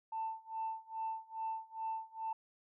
sine tone with tremolo, 890 Hz, A5, 20 cents sharp, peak -34 dBFS, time 0.12-2.33 s, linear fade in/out 5 ms, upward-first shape sine, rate 2.4 Hz, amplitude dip 95%, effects tanh soft clip ceiling -31 dBFS

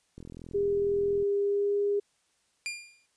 click train, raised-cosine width 3 ms, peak -31 dBFS, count 45, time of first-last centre 0.18-1.225 s, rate 42.1 Hz
sine tone with pitch glide, 402.7 to 406.4 Hz, G4 to G#4, +47 to -38 cents, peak -24 dBFS, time 0.54-2 s, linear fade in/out 10 ms, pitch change +15 cents, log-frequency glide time 1.4-1.77 s
sawtooth tone with exponential decay, 2400 Hz, D7, 37 cents sharp, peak -26 dBFS, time 2.66-3.06 s, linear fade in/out 0 ms, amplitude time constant 86 ms
effects white hiss -71 dBFS RMS until 3.16 s + resampled to 22050 Hz

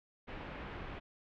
pink low-pass noise, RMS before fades -45 dBFS, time 0.27-1 s, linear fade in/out 20 ms, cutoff 2800 Hz, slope 24 dB/octave, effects none

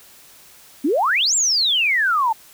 sine exponential two-way sweep, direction up then down, 255 to 7690 to 854 Hz, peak -15 dBFS, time 0.84-2.33 s, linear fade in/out 10 ms, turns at 1.35 s, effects white hiss -47 dBFS RMS until 2.53 s

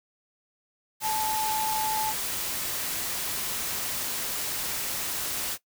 sine tone in noise, 869 Hz, A5, 22 cents flat, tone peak -27 dBFS, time 1.01-2.14 s, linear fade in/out 50 ms, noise white, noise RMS -31 dBFS, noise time 1-5.58 s, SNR +1 dB, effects noise-tail reverb RT60 0.1 s tail -18 dB re dry

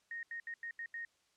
sine tone bursts at uneven times, 1858 Hz, A#6, 6 cents flat, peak -40 dBFS, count 6, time 0.11-0.23 / 0.31-0.4 / 0.47-0.54 / 0.63-0.71 / 0.79-0.86 / 0.94-1.05 s, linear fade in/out 2 ms, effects white hiss -74 dBFS RMS until 1.36 s + low-pass 7000 Hz 12 dB/octave

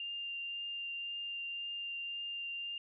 sine tone with vibrato, 2794 Hz, F7, in tune, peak -38 dBFS, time 0-2.78 s, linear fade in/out 2 ms, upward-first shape triangle, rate 1.9 Hz, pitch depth 9 cents each way, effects none

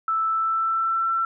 sine tone with pitch glide, 1318.5 to 1343.9 Hz, E6 to E6, 0 to +33 cents, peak -20 dBFS, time 0.08-1.25 s, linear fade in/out 2 ms, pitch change +33 cents, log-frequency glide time 0.28-1.08 s, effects none

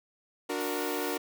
sawtooth chord, D augmented, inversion none, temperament equal with one note detuned, 293.7 / 366 / 466.2 Hz, D4 / F#4 / A#4, 0 / -19 / 0 cents, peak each -31 dBFS, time 0.49-1.18 s, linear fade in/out 10 ms
violet noise, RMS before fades -41 dBFS, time 0.6-1.17 s, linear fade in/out 10 ms
effects none

